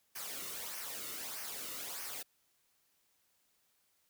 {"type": "noise with flanger", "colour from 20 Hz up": "white", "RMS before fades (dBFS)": -43, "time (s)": [0.15, 2.23], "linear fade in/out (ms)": 10, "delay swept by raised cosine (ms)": [0.26, 1.26], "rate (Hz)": 1.6, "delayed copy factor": -0.6, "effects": ["white hiss -75 dBFS RMS until 4.09 s"]}